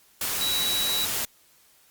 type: tone in noise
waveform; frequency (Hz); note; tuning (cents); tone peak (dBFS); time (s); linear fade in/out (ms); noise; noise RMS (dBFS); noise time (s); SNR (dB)
sine; 3900; B7; -23; -25; 0.41-1.05; 2; white; -28; 0.21-1.25; 0
effects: white hiss -59 dBFS RMS until 1.9 s + Opus 48 kbps